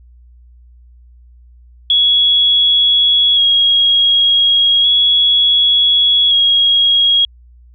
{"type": "tone with vibrato", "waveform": "sine", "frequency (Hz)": 3322, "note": "G#7", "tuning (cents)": 0, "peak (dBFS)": -8, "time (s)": [1.9, 7.25], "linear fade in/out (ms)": 2, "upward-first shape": "square", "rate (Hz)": 0.34, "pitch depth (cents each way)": 17, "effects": ["added 60 Hz sine -40 dBFS peak until 7.74 s"]}